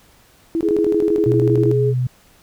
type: tone bursts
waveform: sine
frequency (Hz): 329.6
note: E4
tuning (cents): 0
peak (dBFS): -16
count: 15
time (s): 0.55-1.714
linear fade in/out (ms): 0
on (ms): 58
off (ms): 21
type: tone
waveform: sine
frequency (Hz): 418.3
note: G#4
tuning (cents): +12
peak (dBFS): -16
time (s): 0.62-1.94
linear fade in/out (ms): 50
type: tone with pitch glide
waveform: sine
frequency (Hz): 123.47 to 125.77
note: B2 to B2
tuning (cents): 0 to +32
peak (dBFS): -16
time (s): 1.26-2.07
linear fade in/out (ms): 5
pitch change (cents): +32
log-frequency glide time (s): 1.49-1.93
effects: pink hiss -52 dBFS RMS until 2.42 s